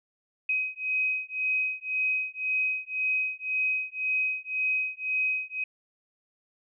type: beating tone pair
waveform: sine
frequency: 2524 / 2525.9 Hz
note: D#7 / D#7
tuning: +24 / +25 cents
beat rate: 1.9 Hz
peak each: -29 dBFS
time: 0.49-5.64 s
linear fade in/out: 5 ms
effects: none